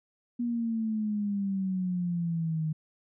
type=exponential sweep; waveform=sine; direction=down; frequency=241.6 to 154.7 Hz; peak=-27 dBFS; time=0.39-2.73 s; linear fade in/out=10 ms; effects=none